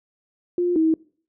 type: tone pair in turn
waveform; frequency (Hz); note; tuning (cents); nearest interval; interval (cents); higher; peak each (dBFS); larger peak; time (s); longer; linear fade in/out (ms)
sine; 352.7 / 320.2; F4 / D#4; +17 / +50; major second; 167; first; -18 / -15; second; 0.58-0.76 / 0.76-0.94; neither; 2
effects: noise-tail reverb RT60 0.5 s tail -24 dB re dry